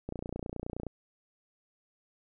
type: click train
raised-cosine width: 2 ms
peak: -23 dBFS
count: 24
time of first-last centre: 0.09-0.867 s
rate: 29.6 Hz
effects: none